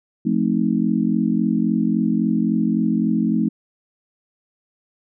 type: chord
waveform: sine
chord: F dominant seventh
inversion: none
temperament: just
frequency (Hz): 174.61 / 218.3 / 261.9 / 314.3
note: F3 / A3 / C4 / Eb4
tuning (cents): 0 / -13 / +2 / +18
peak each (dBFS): -23 / -19 / -23 / -24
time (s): 0.25-3.49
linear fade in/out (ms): 10
effects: none